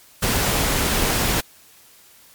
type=noise; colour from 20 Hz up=pink; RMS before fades=-20 dBFS; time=0.22-1.41 s; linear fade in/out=10 ms; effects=white hiss -50 dBFS RMS until 2.34 s + MP3 96 kbps